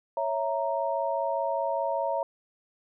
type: chord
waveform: sine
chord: A# diminished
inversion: first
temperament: equal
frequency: 554.4 / 659.3 / 932.3 Hz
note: C#5 / E5 / A#5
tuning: 0 / 0 / 0 cents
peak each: -30 dBFS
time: 0.17-2.23 s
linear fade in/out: 2 ms
effects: none